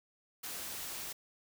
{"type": "noise", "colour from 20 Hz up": "white", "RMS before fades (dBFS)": -42, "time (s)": [0.43, 1.13], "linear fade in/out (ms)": 10, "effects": []}